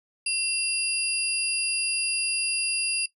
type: tone cluster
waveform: sine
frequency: 2720 / 4829 / 9760 Hz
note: F7 / D8 / D#9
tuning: -46 / +47 / -34 cents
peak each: -28 dBFS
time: 0.26-3.06 s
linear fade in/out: 5 ms
effects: noise-tail reverb RT60 0.1 s tail -17 dB re dry